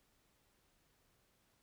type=silence; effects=pink hiss -75 dBFS RMS until 1.62 s